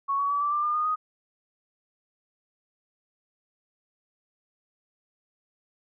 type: tone with pitch steps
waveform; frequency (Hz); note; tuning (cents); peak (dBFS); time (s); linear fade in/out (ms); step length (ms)
sine; 1108.7 / 1127.4 / 1146.5 / 1165.8 / 1185.5 / 1205.6 / 1225.9 / 1246.6; C#6 / C#6 / D6 / D6 / D6 / D6 / D#6 / D#6; 0 / +29 / -42 / -13 / +16 / +45 / -26 / +3; -23; 0.08-0.96; 20; 110
effects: none